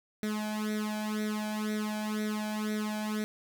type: tone with flanger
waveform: sawtooth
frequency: 213.2 Hz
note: G#3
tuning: 46 cents sharp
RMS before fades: -33 dBFS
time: 0.23-3.24 s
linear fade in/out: 0 ms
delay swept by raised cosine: 0.51 to 1.28 ms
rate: 2 Hz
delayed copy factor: +0.9
effects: none